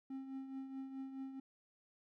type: tone with tremolo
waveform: triangle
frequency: 267.2 Hz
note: C4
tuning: 36 cents sharp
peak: -39 dBFS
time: 0.1-1.4 s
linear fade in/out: 5 ms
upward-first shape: triangle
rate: 4.7 Hz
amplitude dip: 60%
effects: none